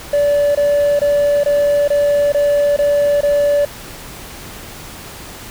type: tone bursts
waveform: triangle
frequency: 578 Hz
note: D5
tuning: 28 cents flat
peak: -8 dBFS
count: 8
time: 0.13-3.651 s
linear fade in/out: 5 ms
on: 420 ms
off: 23 ms
effects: tanh soft clip ceiling -5 dBFS + pink hiss -33 dBFS RMS until 5.5 s